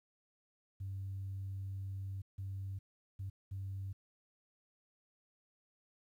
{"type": "tone bursts at uneven times", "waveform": "sine", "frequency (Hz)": 96.9, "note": "G2", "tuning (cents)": -20, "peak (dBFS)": -38, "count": 4, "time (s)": [[0.8, 2.22], [2.38, 2.79], [3.19, 3.3], [3.51, 3.93]], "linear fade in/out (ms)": 10, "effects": ["tanh soft clip ceiling -35 dBFS", "12-bit"]}